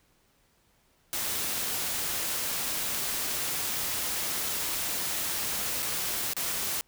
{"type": "noise with dropouts", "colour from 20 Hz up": "white", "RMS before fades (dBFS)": -31, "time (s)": [1.13, 6.81], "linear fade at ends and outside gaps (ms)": 0, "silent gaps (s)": [[5.823, 5.827], [6.334, 6.366]], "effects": ["pink hiss -67 dBFS RMS until 6.87 s"]}